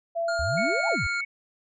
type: tone with tremolo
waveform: sine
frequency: 672 Hz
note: E5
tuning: 33 cents sharp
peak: -24 dBFS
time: 0.15-0.96 s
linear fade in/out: 20 ms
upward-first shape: sine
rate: 2.7 Hz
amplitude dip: 30%
type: tone with pitch glide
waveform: square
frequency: 1411 to 1402.1 Hz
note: F6 to F6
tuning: +17 to +6 cents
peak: -29 dBFS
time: 0.28-1.21 s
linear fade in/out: 5 ms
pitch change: -11 cents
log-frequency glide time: 0.81-0.93 s
type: exponential two-way sweep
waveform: sine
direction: up then down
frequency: 64.1 to 924 to 64.1 Hz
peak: -28 dBFS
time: 0.39-1.07 s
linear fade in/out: 5 ms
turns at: 0.88 s
type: tone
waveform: sine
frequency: 2217 Hz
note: C#7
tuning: in tune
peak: -28 dBFS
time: 0.57-1.25 s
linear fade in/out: 10 ms
effects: resampled to 16000 Hz